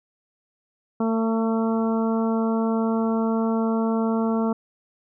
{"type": "harmonic tone", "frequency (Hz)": 224.8, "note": "A3", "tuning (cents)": 37, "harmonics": [1, 2, 3, 4, 5, 6], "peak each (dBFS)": [-21, -27, -31, -33, -35, -37], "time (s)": [1, 4.53], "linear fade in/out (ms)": 5, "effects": []}